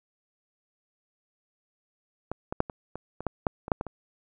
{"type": "clicks", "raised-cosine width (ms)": 1, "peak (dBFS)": [-17, -17, -8, -22, -22, -22, -13, -9, -22, -7, -16, -23], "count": 12, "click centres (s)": [2.316, 2.525, 2.604, 2.698, 2.956, 3.206, 3.267, 3.468, 3.681, 3.718, 3.811, 3.867], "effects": []}